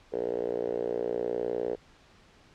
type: tone with band-pass filter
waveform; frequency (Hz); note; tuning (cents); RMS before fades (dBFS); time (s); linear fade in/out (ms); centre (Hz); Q
5% pulse; 59.6; A#1; +39; -31; 0.12-1.76; 20; 450; 5.4
effects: pink hiss -58 dBFS RMS until 2.54 s + low-pass 5000 Hz 12 dB/octave